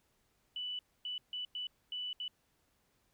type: tone bursts at uneven times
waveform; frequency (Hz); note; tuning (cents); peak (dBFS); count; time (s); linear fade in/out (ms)
sine; 2974; F#7; +8; -37; 6; 0.56-0.79 / 1.05-1.18 / 1.33-1.45 / 1.55-1.67 / 1.92-2.13 / 2.2-2.28; 2
effects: pink hiss -75 dBFS RMS until 3.13 s